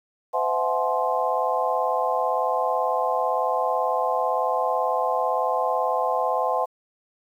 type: tone cluster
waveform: sine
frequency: 510 / 655 / 733 / 854 / 1047 Hz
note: C5 / E5 / F#5 / G#5 / C6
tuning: -44 / -11 / -16 / +48 / +1 cents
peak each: -27 dBFS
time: 0.33-6.66 s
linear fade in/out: 20 ms
effects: 9-bit